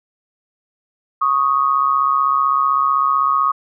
sine tone pair together, 1108.7 / 1244.5 Hz, C#6 / D#6, 0 / 0 cents, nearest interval major second, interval 200 cents, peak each -16 dBFS, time 1.21-3.52 s, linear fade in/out 10 ms, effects none

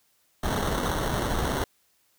pink noise with sample-and-hold, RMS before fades -27 dBFS, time 0.43-1.64 s, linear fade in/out 2 ms, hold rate 2450 Hz, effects white hiss -67 dBFS RMS until 2.18 s

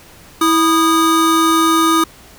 square tone pair together, 327.1 / 1235 Hz, E4 / D#6, -13 / -13 cents, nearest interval octave + major seventh, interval 2300 cents, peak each -14 dBFS, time 0.41-2.04 s, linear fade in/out 5 ms, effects pink hiss -42 dBFS RMS until 2.38 s

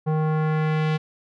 square tone with low-pass filter sweep, 155.56 Hz, D#3, in tune, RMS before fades -22 dBFS, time 0.06-0.98 s, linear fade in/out 20 ms, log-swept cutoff 850 to 3300 Hz, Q 1.2, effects none

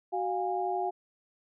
sine tone cluster, 373.4 / 706 / 817 Hz, F#4 / F5 / G#5, +16 / +19 / -29 cents, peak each -33 / -31 / -34 dBFS, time 0.12-0.91 s, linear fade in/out 20 ms, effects none

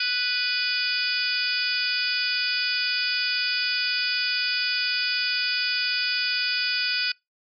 harmonic tone with a mistuned harmonic, 493.9 Hz, B4, in tune, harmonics 3 / 4 / 5 / 6 / 7 / 8 / 9 / 10, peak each -29 / -39 / -28 / -34 / -34 / -40 / -30 / -28 dBFS, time 0-7.12 s, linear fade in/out 5 ms, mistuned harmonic 9, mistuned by +27 cents, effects noise-tail reverb RT60 0.2 s tail -26 dB re dry

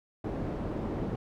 white low-pass noise, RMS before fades -34 dBFS, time 0.24-1.16 s, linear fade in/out 5 ms, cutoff 380 Hz, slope 12 dB/octave, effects none

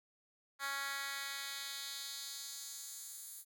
10% pulse tone with high-pass filter sweep, 277.2 Hz, C#4, in tune, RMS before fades -44 dBFS, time 0.59-3.45 s, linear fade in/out 50 ms, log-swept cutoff 1400 to 10000 Hz, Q 1.3, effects none

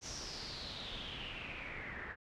pink noise with low-pass filter sweep, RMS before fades -45 dBFS, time 0.01-2.16 s, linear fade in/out 50 ms, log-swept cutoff 6100 to 1700 Hz, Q 6.5, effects none

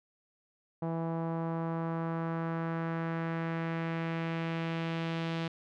sawtooth tone with low-pass filter sweep, 164.81 Hz, E3, in tune, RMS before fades -34 dBFS, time 0.82-5.48 s, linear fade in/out 5 ms, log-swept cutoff 830 to 3500 Hz, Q 1.6, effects none

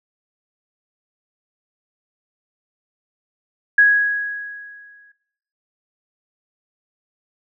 sine tone with exponential decay, 1661.2 Hz, G#6, in tune, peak -7 dBFS, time 3.78-5.12 s, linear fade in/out 5 ms, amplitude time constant 290 ms, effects noise-tail reverb RT60 0.7 s tail -18 dB re dry

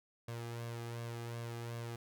sawtooth tone with flanger, 117.2 Hz, A#2, 10 cents sharp, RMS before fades -43 dBFS, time 0.28-1.96 s, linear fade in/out 5 ms, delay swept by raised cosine 1.8 to 2.49 ms, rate 2.7 Hz, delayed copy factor +0.55, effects none

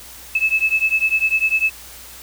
sine beating tone pair, 2600 / 2610 Hz, E7 / E7, -24 / -18 cents, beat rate 10 Hz, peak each -18 dBFS, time 0.35-1.7 s, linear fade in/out 5 ms, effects added 60 Hz sine -47 dBFS peak until 2.22 s + white hiss -39 dBFS RMS until 2.22 s

